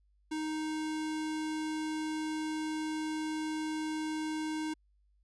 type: tone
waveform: square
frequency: 311.3 Hz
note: D#4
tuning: 1 cent sharp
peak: -34 dBFS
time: 0.31-4.74 s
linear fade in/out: 10 ms
effects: added 50 Hz sine -66 dBFS peak until 5.23 s + resampled to 22050 Hz